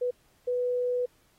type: tone bursts at uneven times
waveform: sine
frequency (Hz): 493.9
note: B4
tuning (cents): 0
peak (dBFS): -25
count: 2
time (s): 0.01-0.11 / 0.47-1.06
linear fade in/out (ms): 10
effects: pink hiss -66 dBFS RMS until 1.38 s + AAC 48 kbps